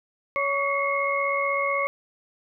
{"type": "tone cluster", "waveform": "sine", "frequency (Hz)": [559, 1128, 2097, 2173], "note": ["C#5", "C#6", "C7", "C#7"], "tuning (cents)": [14, 30, 3, -35], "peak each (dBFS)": [-27, -26, -34, -27], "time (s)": [0.36, 1.87], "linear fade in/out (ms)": 0, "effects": []}